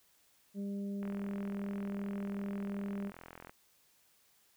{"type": "harmonic tone", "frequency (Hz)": 200, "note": "G3", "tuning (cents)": 35, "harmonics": [1, 2, 3], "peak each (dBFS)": [-36, -47, -54], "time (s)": [0.54, 3.12], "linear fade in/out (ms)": 50}
{"type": "click train", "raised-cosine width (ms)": 0.5, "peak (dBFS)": -33, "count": 106, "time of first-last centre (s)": [1.03, 3.495], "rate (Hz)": 42.6}
{"effects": ["white hiss -69 dBFS RMS until 4.56 s"]}